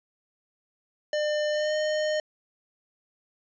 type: tone with pitch glide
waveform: square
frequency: 600 to 612.6 Hz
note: D5 to D#5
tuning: +37 to -27 cents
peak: -25 dBFS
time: 1.13-2.2 s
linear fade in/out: 2 ms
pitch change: +36 cents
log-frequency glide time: 1.51-1.74 s
effects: resampled to 16000 Hz + 10-bit